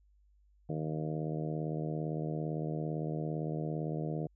harmonic tone, 77.7 Hz, D#2, 2 cents flat, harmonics 2 / 3 / 4 / 5 / 6 / 7 / 8 / 9, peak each -35 / -45 / -41 / -44 / -43 / -47 / -46 / -48 dBFS, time 0.69-4.27 s, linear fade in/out 5 ms, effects added 50 Hz sine -63 dBFS peak until 4.35 s

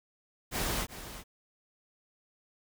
pink noise with echo, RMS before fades -32 dBFS, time 0.51-0.87 s, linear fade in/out 50 ms, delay 370 ms, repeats 1, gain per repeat -12 dB, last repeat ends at 1.24 s, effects none

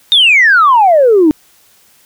sine exponential sweep, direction down, 3729 to 293.9 Hz, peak -3 dBFS, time 0.12-1.31 s, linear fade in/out 0 ms, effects tanh soft clip ceiling 0 dBFS + white hiss -48 dBFS RMS until 2.05 s

